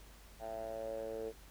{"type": "tone with band-pass filter sweep", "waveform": "10% pulse", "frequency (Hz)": 111.6, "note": "A2", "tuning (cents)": 25, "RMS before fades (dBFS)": -42, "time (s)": [0.39, 1.33], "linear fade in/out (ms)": 50, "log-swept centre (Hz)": [730, 450], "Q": 5.8, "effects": ["added 50 Hz sine -57 dBFS peak until 1.5 s", "pink hiss -60 dBFS RMS until 1.5 s"]}